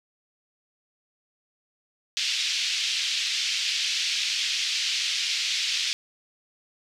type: band-pass noise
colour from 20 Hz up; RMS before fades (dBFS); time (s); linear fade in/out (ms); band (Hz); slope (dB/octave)
pink; -27; 2.17-5.93; 0; 2600 to 5600; 24
effects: none